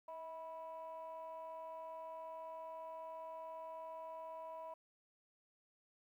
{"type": "ring-modulated tone", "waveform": "triangle", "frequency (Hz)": 168.7, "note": "E3", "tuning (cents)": 40, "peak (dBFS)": -40, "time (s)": [0.08, 4.74], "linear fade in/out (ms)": 5, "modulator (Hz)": 812, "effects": ["tanh soft clip ceiling -40 dBFS", "13-bit"]}